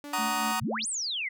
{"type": "tone", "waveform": "sawtooth", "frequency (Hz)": 290, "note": "D4", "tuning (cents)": -22, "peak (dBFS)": -35, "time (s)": [0.04, 0.52], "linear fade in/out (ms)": 0}
{"type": "chord", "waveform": "sawtooth", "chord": "D# minor seventh", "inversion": "first", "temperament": "just", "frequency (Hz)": [746.7, 933.4, 1120.1, 1244.5], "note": ["F#5", "A#5", "C#6", "D#6"], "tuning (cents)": [16, 2, 18, 0], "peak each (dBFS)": [-29, -27, -32, -28], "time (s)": [0.13, 0.6], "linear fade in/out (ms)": 5}
{"type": "tone with tremolo", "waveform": "sine", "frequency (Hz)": 221.4, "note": "A3", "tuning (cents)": 11, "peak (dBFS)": -32, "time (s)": [0.18, 0.85], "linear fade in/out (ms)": 10, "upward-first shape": "sine", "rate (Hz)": 4.3, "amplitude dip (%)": 65}
{"type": "exponential two-way sweep", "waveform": "sine", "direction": "up then down", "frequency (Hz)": [87.5, 9600, 1951], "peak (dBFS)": -29, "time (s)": [0.61, 1.29], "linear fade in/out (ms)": 10, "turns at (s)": 0.87}
{"effects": []}